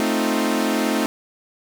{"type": "chord", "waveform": "sawtooth", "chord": "F dominant seventh", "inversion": "first", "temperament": "equal", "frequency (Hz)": [220, 261.6, 311.1, 349.2], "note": ["A3", "C4", "Eb4", "F4"], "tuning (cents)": [0, 0, 0, 0], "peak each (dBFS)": [-19, -20, -20, -24], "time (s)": [0, 1.06], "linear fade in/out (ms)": 0, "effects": []}